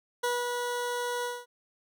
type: tone with ADSR envelope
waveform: 20% pulse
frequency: 486.5 Hz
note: B4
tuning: 26 cents flat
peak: -21 dBFS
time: 0.23-1.46 s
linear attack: 11 ms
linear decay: 200 ms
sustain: -4 dB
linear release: 220 ms
effects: none